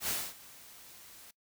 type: noise with ADSR envelope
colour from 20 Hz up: white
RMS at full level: -32 dBFS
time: 0-1.31 s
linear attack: 84 ms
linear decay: 250 ms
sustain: -21 dB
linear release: 5 ms
effects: noise-tail reverb RT60 0.1 s tail -21 dB re dry